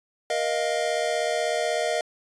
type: chord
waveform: square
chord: Bb suspended fourth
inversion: none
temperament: equal with one note detuned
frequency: 472.1 / 622.3 / 698.5 Hz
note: Bb4 / Eb5 / F5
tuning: +22 / 0 / 0 cents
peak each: -30 / -27 / -29 dBFS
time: 0.3-2.01 s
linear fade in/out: 2 ms
effects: resampled to 22050 Hz